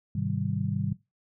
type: chord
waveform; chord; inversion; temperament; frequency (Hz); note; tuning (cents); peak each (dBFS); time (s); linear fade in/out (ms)
sine; Ab major seventh; none; just; 103.83 / 129.78 / 155.74 / 194.67; Ab2 / C3 / Eb3 / G3; 0 / -14 / +2 / -12; -32; 0.15-0.93; 5
effects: noise-tail reverb RT60 0.2 s tail -17 dB re dry